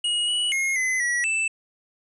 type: tone with pitch steps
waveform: square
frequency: 2890 / 2936 / 2150 / 2035 / 1931 / 2646 Hz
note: F#7 / F#7 / C7 / C7 / B6 / E7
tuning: -41 / -14 / +47 / -49 / -39 / +6 cents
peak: -22 dBFS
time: 0.04-1.48 s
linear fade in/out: 5 ms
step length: 240 ms
effects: resampled to 24000 Hz